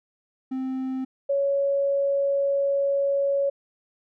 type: tone pair in turn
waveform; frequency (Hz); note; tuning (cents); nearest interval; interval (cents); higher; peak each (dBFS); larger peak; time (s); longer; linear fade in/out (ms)
triangle / sine; 261.4 / 557.6; C4 / C#5; -1 / +10; octave + minor second; 1311; second; -24 / -20; second; 0.51-1.05 / 1.29-3.5; second; 10
effects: none